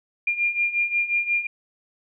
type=beating tone pair; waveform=sine; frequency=2400 / 2405.6 Hz; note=D7 / D7; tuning=+37 / +41 cents; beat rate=5.6 Hz; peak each=-26 / -22 dBFS; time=0.27-1.47 s; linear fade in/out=5 ms; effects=none